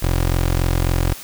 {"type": "tone", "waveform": "20% pulse", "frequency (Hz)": 43.65, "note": "F1", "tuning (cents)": 0, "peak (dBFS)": -11, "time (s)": [0.02, 1.14], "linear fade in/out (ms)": 10, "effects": ["white hiss -36 dBFS RMS until 1.23 s"]}